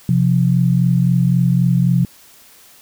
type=tone pair together; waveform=sine; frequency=130.81 / 174.61 Hz; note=C3 / F3; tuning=0 / 0 cents; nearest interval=perfect fourth; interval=500 cents; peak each=-14 dBFS; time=0.09-2.05 s; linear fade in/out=2 ms; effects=white hiss -46 dBFS RMS until 2.81 s